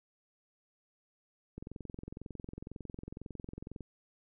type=click train; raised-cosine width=3 ms; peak=-30 dBFS; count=50; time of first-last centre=1.58-3.807 s; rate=22 Hz; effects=none